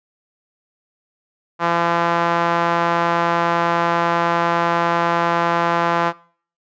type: tone with band-pass filter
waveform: sawtooth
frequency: 170.1 Hz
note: F3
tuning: 45 cents flat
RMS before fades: -18 dBFS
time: 1.59-6.13 s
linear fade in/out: 50 ms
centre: 1100 Hz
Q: 1.8
effects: noise-tail reverb RT60 0.5 s tail -22 dB re dry + resampled to 16000 Hz